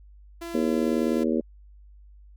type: tone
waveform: sawtooth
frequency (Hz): 338.3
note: E4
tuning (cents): +45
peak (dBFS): -30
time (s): 0.41-1.24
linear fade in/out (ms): 10
type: harmonic tone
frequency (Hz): 79.4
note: D#2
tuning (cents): +36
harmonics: 3 / 4 / 5 / 6 / 7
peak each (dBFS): -25 / -27 / -29 / -31 / -32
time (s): 0.54-1.41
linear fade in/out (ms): 10
effects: added 50 Hz sine -47 dBFS peak until 2.36 s